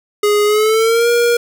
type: tone with pitch glide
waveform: square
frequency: 415.3 to 474.3 Hz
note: G#4 to A#4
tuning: 0 to +30 cents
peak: -11 dBFS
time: 0.23-1.37 s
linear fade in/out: 5 ms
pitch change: +230 cents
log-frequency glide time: 0.45-1.09 s
effects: 8-bit